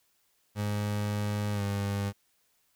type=tone with pitch glide; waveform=30% pulse; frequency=103.83 to 100.53 Hz; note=G#2 to G2; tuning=0 to +44 cents; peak=-26 dBFS; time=0.55-2.13 s; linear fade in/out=50 ms; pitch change=-56 cents; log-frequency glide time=1.53-1.62 s; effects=white hiss -71 dBFS RMS until 2.75 s